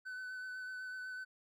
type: tone with vibrato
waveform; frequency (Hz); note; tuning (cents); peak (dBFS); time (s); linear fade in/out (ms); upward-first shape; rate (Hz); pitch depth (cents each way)
triangle; 1509; F#6; +34; -40; 0.05-1.25; 20; sine; 8; 17
effects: none